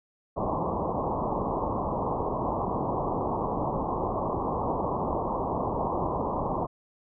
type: low-pass noise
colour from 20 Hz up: white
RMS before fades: -29 dBFS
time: 0.36-6.67 s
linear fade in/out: 20 ms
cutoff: 1100 Hz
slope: 96 dB/octave
effects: none